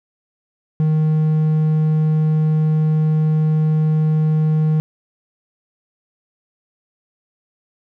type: tone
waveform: triangle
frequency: 155.56 Hz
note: D#3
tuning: in tune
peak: -11 dBFS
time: 0.8-4.8 s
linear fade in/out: 0 ms
effects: none